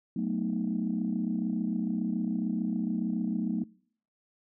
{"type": "chord", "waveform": "sine", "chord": "B dominant seventh", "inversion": "second", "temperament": "equal", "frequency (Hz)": [185, 220, 246.9, 311.1], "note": ["F#3", "A3", "B3", "D#4"], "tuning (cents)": [0, 0, 0, 0], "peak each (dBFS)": [-32, -31, -34, -36], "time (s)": [0.16, 3.64], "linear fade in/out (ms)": 5, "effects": ["noise-tail reverb RT60 0.6 s tail -25 dB re dry", "tanh soft clip ceiling -19 dBFS"]}